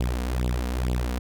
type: tone with flanger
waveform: sawtooth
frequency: 61.74 Hz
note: B1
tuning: in tune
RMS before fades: -26 dBFS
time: 0-1.19 s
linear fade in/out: 5 ms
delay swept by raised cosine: 0.26 to 4.26 ms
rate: 2.2 Hz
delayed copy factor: +0.9
effects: none